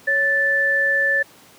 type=tone pair together; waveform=sine; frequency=554.4 / 1757.1 Hz; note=C#5 / A6; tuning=0 / -3 cents; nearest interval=octave + minor sixth; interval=1997 cents; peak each=-25 / -16 dBFS; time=0.07-1.23 s; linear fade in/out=10 ms; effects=pink hiss -48 dBFS RMS until 1.58 s + high-pass 150 Hz 12 dB/octave